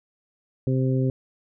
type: harmonic tone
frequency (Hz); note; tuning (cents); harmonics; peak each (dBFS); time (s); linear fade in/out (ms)
130.6; C3; -3; 1 / 2 / 3 / 4; -21 / -26 / -29 / -33; 0.67-1.1; 2
effects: none